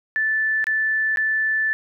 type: tone with dropouts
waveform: sine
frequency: 1755 Hz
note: A6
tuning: 5 cents flat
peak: -18 dBFS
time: 0.16-1.73 s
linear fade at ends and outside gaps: 0 ms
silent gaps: 0.642-0.669 / 1.16-1.172 s
effects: none